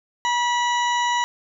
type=harmonic tone with a mistuned harmonic; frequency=977 Hz; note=B5; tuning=19 cents flat; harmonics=1 / 2 / 3 / 4 / 6 / 7; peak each=-20 / -26 / -30 / -32 / -36 / -37 dBFS; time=0.25-1.24 s; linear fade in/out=0 ms; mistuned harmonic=1; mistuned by=-26 cents; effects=none